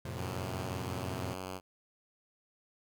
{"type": "chord", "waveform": "sawtooth", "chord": "F major", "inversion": "none", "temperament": "equal with one note detuned", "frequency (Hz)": [87.31, 112.51, 130.81], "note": ["F2", "A2", "C3"], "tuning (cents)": [0, 39, 0], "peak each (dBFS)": -38, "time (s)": [0.05, 1.34], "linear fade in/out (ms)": 5}
{"type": "tone", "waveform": "5% pulse", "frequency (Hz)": 93.2, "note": "F#2", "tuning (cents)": 13, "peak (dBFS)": -28, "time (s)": [0.15, 1.61], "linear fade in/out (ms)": 50}
{"effects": []}